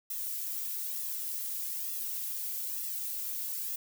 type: noise with flanger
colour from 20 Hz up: violet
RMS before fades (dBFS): -36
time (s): 0.1-3.76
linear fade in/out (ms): 5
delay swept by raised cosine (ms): 1.3 to 2.7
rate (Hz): 1.1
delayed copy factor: -0.9
effects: none